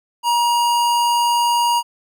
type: tone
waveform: square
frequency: 950 Hz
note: A#5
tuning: 33 cents sharp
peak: -15 dBFS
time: 0.23-1.83 s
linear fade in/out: 50 ms
effects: none